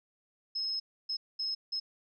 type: tone bursts at uneven times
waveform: sine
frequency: 5170 Hz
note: E8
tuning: 34 cents flat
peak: -31 dBFS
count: 4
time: 0.55-0.8 / 1.09-1.17 / 1.39-1.55 / 1.72-1.8 s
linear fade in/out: 10 ms
effects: none